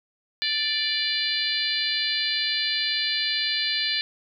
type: harmonic tone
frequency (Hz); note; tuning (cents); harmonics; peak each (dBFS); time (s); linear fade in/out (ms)
587.3; D5; 0; 3 / 4 / 5 / 6 / 7 / 8; -31 / -32 / -31 / -30 / -27 / -31; 0.42-4.01; 0
effects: none